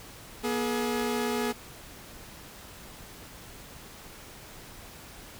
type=tone pair together; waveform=sawtooth; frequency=240.8 / 422.5 Hz; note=B3 / G#4; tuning=-44 / +30 cents; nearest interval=minor seventh; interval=974 cents; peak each=-26 dBFS; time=0.43-1.53 s; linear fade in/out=20 ms; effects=pink hiss -47 dBFS RMS until 5.39 s